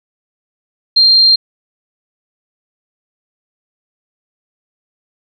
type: tone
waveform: sine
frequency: 4186 Hz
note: C8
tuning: in tune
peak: -5 dBFS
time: 0.96-1.36 s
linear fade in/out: 10 ms
effects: none